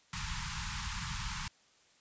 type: band-stop noise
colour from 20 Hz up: pink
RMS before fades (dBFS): -38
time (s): 0.13-1.48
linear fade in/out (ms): 2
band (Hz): 200 to 860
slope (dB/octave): 96
effects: white hiss -66 dBFS RMS until 2 s + resampled to 16000 Hz